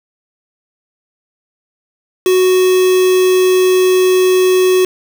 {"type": "tone with quantisation", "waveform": "triangle", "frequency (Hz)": 370, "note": "F#4", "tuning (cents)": 0, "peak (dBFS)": -6, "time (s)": [2.26, 4.85], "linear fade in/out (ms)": 2, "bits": 3, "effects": []}